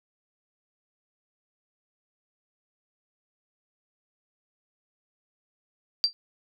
sine tone with exponential decay, 4699 Hz, D8, in tune, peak -14 dBFS, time 6.04-6.13 s, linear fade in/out 0 ms, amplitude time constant 19 ms, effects none

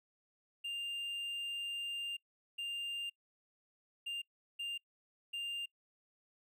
triangle tone bursts at uneven times, 2798 Hz, F7, 3 cents sharp, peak -36 dBFS, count 5, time 0.64-2.17 / 2.58-3.1 / 4.06-4.22 / 4.59-4.78 / 5.33-5.66 s, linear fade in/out 10 ms, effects noise-tail reverb RT60 0.1 s tail -26 dB re dry

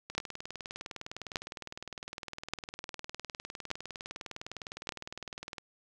two click trains, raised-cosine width 0.2 ms, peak -23 / -13 dBFS, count 109 / 5, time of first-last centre 0.1-5.582 / 0.18-4.891 s, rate 19.7 / 0.849 Hz, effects none

